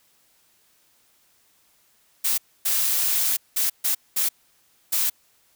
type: noise bursts at uneven times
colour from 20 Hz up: blue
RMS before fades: -22 dBFS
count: 6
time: 2.24-2.38 / 2.65-3.37 / 3.56-3.7 / 3.84-3.95 / 4.16-4.29 / 4.92-5.1 s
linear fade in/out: 10 ms
effects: white hiss -62 dBFS RMS until 5.55 s